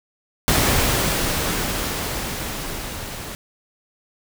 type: noise with level ramp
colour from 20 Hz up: pink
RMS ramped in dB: -17 to -33 dBFS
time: 0.48-3.35 s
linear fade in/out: 0 ms
effects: none